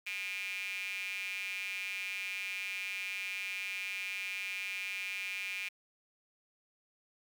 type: tone with high-pass filter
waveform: square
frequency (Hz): 96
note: G2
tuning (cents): -36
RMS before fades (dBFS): -39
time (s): 0.06-5.69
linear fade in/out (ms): 10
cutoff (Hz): 2400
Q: 9.9
effects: 10-bit